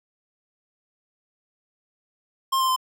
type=tone with pitch steps; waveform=square; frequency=1062 / 1048 / 1034.2 Hz; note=C6 / C6 / C6; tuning=+25 / +2 / -20 cents; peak=-20 dBFS; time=2.52-2.763 s; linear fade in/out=10 ms; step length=81 ms; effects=none